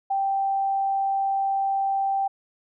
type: tone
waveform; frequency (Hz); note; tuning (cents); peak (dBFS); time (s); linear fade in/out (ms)
sine; 783; G5; -2; -21; 0.1-2.28; 10
effects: none